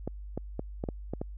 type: clicks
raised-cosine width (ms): 2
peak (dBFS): -19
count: 7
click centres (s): 0.076 / 0.376 / 0.594 / 0.839 / 0.888 / 1.136 / 1.215
effects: added 50 Hz sine -39 dBFS peak until 1.37 s